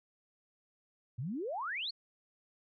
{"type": "exponential sweep", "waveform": "sine", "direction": "up", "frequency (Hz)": [110, 4600], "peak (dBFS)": -35, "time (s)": [1.18, 1.91], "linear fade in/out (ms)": 10, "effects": []}